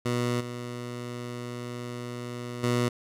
15% pulse tone with level steps, 121.6 Hz, B2, 26 cents flat, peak -19 / -28 / -17 dBFS, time 0.05-2.89 s, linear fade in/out 10 ms, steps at 0.4 / 2.63 s, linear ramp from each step 10 ms, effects low-pass 11000 Hz 12 dB/octave

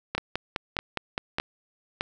two click trains, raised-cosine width 0.3 ms, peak -11 / -11 dBFS, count 4 / 7, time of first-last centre 0.18-2.009 / 0.15-1.385 s, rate 1.64 / 4.86 Hz, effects none

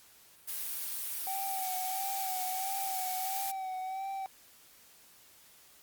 blue noise, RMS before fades -37 dBFS, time 0.47-3.52 s, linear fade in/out 20 ms
triangle tone with vibrato, 763 Hz, G5, 47 cents flat, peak -33 dBFS, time 1.27-4.26 s, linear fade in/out 0 ms, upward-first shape sine, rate 1.5 Hz, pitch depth 39 cents each way
effects white hiss -59 dBFS RMS until 5.82 s + Opus 48 kbps

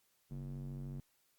square tone with band-pass filter, 46.81 Hz, F#1, 21 cents sharp, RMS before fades -44 dBFS, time 0.31-1 s, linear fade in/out 0 ms, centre 170 Hz, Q 2.5, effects white hiss -75 dBFS RMS until 1.38 s + Opus 48 kbps

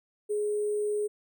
sine tone with sample-and-hold, 418.1 Hz, G#4, 12 cents sharp, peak -26 dBFS, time 0.29-1.08 s, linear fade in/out 20 ms, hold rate 8820 Hz, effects none

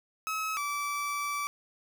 30% pulse tone pair in turn, 1286 / 1157.7 Hz, E6 / D6, -43 / -25 cents, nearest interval major second, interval 182 cents, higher first, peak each -28 dBFS, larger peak neither, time 0.27-0.57 / 0.57-1.47 s, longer second, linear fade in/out 0 ms, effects none

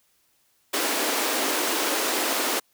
pink high-pass noise, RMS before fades -25 dBFS, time 0.73-2.6 s, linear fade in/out 10 ms, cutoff 260 Hz, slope 48 dB/octave, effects white hiss -66 dBFS RMS until 2.73 s

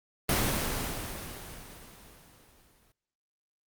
pink noise with exponential decay, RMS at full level -25 dBFS, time 0.29-2.92 s, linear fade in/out 2 ms, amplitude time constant 570 ms, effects noise-tail reverb RT60 1.0 s tail -26 dB re dry + Opus 24 kbps

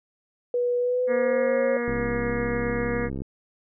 sine tone with pitch glide, 487.9 to 535.1 Hz, B4 to C5, -21 to +39 cents, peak -21 dBFS, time 0.54-1.77 s, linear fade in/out 2 ms, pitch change +160 cents, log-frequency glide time 0.78-1.62 s
harmonic tone, 239 Hz, A#3, 43 cents sharp, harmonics 1 / 2 / 3 / 4 / 5 / 6 / 7 / 8 / 9, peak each -30 / -27 / -41 / -42 / -39 / -41 / -36 / -38 / -38 dBFS, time 1.07-3.1 s, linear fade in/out 50 ms
click train, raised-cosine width 3 ms, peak -20 dBFS, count 91, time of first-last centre 1.88-3.219 s, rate 67.2 Hz
effects none

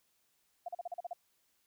sine tone bursts, 701 Hz, F5, 6 cents sharp, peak -36 dBFS, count 8, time 0.66-1.133 s, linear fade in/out 5 ms, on 25 ms, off 39 ms, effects white hiss -75 dBFS RMS until 1.66 s

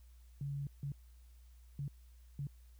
sine tone bursts at uneven times, 140.9 Hz, C#3, 29 cents sharp, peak -37 dBFS, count 4, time 0.41-0.67 / 0.83-0.92 / 1.79-1.88 / 2.39-2.47 s, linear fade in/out 2 ms, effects added 60 Hz sine -56 dBFS peak until 2.79 s + white hiss -73 dBFS RMS until 2.79 s

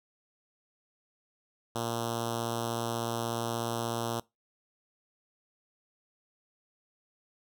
5% pulse tone with notch filter, 116.54 Hz, A#2, in tune, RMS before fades -33 dBFS, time 1.75-4.2 s, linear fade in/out 5 ms, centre 1900 Hz, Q 0.96, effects noise-tail reverb RT60 0.2 s tail -22 dB re dry

